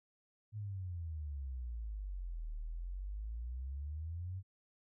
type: exponential two-way sweep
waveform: sine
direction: down then up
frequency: 109 to 37.63 to 97 Hz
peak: -39 dBFS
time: 0.52-4.43 s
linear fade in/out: 50 ms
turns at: 2.55 s
effects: none